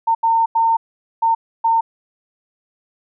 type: tone bursts at uneven times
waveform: sine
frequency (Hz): 910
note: A#5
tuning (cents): -42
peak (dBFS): -12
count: 5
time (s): 0.07-0.15 / 0.23-0.46 / 0.55-0.77 / 1.22-1.35 / 1.64-1.81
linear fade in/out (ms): 10
effects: none